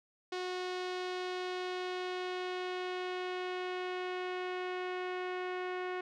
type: tone with low-pass filter sweep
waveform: sawtooth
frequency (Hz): 365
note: F#4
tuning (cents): -24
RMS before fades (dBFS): -38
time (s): 0.32-6.01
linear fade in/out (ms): 5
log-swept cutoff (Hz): 4500 to 2200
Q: 1.4
effects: none